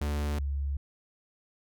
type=tone pair in turn; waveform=45% pulse / sine; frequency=73.42 / 70.06 Hz; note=D2 / C#2; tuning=0 / +19 cents; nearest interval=minor second; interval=81 cents; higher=first; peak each=-28 dBFS; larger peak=neither; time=0.01-0.39 / 0.39-0.77 s; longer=neither; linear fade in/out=5 ms; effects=none

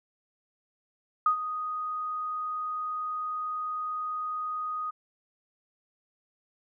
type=tone with ADSR envelope; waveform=sine; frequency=1244.5 Hz; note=D#6; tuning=in tune; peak=-18 dBFS; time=1.26-4.91 s; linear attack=3 ms; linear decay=95 ms; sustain=-12 dB; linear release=14 ms; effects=none

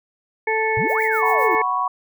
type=harmonic tone; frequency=440 Hz; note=A4; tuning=in tune; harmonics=1 / 2 / 4 / 5; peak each=-22 / -23 / -26 / -23 dBFS; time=0.47-1.62 s; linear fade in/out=5 ms
type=exponential two-way sweep; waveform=sine; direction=up then down; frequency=101.3 to 2312 to 316.6 Hz; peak=-23 dBFS; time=0.77-1.55 s; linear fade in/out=0 ms; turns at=1.02 s
type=noise with tremolo; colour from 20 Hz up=violet; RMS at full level=-37 dBFS; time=0.87-1.56 s; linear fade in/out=50 ms; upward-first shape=triangle; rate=7.6 Hz; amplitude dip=100%
type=chord; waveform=sine; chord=F# suspended fourth; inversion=none; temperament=just; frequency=740 / 986.7 / 1110 Hz; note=F#5 / B5 / C#6; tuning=0 / -2 / +2 cents; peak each=-26 / -23 / -21 dBFS; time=1.22-1.88 s; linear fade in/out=5 ms
effects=none

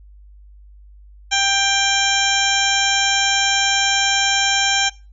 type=harmonic tone; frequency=790 Hz; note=G5; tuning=13 cents sharp; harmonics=1 / 2 / 3 / 4 / 5 / 7 / 8 / 9; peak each=-22 / -22 / -22 / -20 / -25 / -24 / -26 / -26 dBFS; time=1.31-4.9 s; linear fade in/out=20 ms; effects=noise-tail reverb RT60 0.3 s tail -21 dB re dry + added 50 Hz sine -41 dBFS peak until 5.12 s

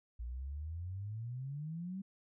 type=exponential sweep; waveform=sine; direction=up; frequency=56.7 to 197.2 Hz; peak=-39 dBFS; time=0.19-2.02 s; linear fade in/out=10 ms; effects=none

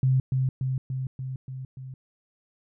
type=tone with echo; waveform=sine; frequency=130.81 Hz; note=C3; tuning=in tune; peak=-18 dBFS; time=0.03-0.2 s; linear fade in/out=2 ms; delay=290 ms; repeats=6; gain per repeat=-3 dB; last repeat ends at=1.94 s; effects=none

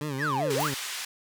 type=tone with vibrato; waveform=20% pulse; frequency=142.1 Hz; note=C#3; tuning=43 cents sharp; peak=-25 dBFS; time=0.01-0.74 s; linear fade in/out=2 ms; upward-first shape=sine; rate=5.1 Hz; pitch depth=130 cents each way
type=exponential two-way sweep; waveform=triangle; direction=down then up; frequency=2101 to 384.1 to 2101 Hz; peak=-24 dBFS; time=0.18-0.71 s; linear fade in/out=50 ms; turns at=0.54 s
type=band-pass noise; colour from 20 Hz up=pink; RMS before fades=-35 dBFS; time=0.5-1.05 s; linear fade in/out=5 ms; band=1700 to 10000 Hz; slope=12 dB/octave
type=noise with exponential decay; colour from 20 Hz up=blue; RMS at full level=-35 dBFS; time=0.6-0.95 s; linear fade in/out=2 ms; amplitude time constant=75 ms
effects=none

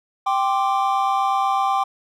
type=chord; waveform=triangle; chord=G suspended fourth; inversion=none; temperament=equal; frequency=784 / 1046.5 / 1174.7 Hz; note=G5 / C6 / D6; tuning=0 / 0 / 0 cents; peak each=-18 / -22 / -21 dBFS; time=0.26-1.84 s; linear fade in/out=10 ms; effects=none

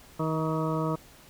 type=harmonic tone with a mistuned harmonic; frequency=158.4 Hz; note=D#3; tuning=31 cents sharp; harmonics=1 / 2 / 3 / 4 / 6 / 7 / 8; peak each=-29 / -32 / -34 / -35 / -37 / -37 / -38 dBFS; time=0.19-0.96 s; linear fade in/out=10 ms; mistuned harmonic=7; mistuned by=+23 cents; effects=pink hiss -53 dBFS RMS until 1.29 s

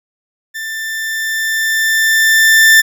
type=tone with level ramp; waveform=40% pulse; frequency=1778 Hz; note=A6; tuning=18 cents sharp; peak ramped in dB=-21 to -3 dBFS; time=0.54-2.82 s; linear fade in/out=20 ms; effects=none

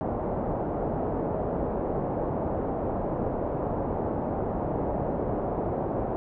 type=low-pass noise; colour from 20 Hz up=white; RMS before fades=-29 dBFS; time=0.01-6.16 s; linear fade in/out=0 ms; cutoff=740 Hz; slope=24 dB/octave; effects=none

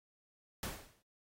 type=noise with exponential decay; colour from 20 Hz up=pink; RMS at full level=-37 dBFS; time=0.63-1.02 s; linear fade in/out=2 ms; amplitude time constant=84 ms; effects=AAC 48 kbps

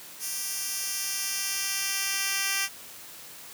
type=tone with high-pass filter sweep; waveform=10% pulse; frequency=392 Hz; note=G4; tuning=in tune; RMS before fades=-30 dBFS; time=0.19-2.69 s; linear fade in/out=50 ms; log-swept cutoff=7200 to 2600 Hz; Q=0.76; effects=white hiss -45 dBFS RMS until 3.53 s + high-pass 80 Hz 12 dB/octave

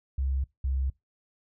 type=tone pair in turn; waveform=sine; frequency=67 / 66.46 Hz; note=C2 / C2; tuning=+42 / +28 cents; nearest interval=unison; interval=14 cents; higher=first; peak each=-25 dBFS; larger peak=neither; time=0.18-0.44 / 0.64-0.9 s; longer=neither; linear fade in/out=5 ms; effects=noise-tail reverb RT60 0.2 s tail -23 dB re dry

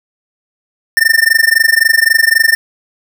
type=tone with amplitude modulation; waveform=square; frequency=1800 Hz; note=A6; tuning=39 cents sharp; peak=-4 dBFS; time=0.97-2.55 s; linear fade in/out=0 ms; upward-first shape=sine; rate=23.8 Hz; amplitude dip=95%; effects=none

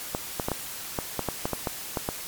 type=clicks; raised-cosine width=1 ms; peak=-12 dBFS; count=12; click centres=0.149 / 0.398 / 0.485 / 0.517 / 0.988 / 1.193 / 1.287 / 1.455 / 1.533 / 1.672 / 1.972 / 2.089 s; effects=white hiss -37 dBFS RMS until 2.27 s + MP3 96 kbps

